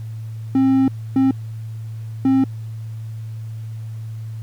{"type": "tone bursts at uneven times", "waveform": "triangle", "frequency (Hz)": 266.2, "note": "C4", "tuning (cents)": 30, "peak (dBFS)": -10, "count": 3, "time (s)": [[0.55, 0.88], [1.16, 1.31], [2.25, 2.44]], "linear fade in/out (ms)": 2, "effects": ["added 111 Hz sine -27 dBFS peak until 4.42 s", "pink hiss -53 dBFS RMS until 4.42 s"]}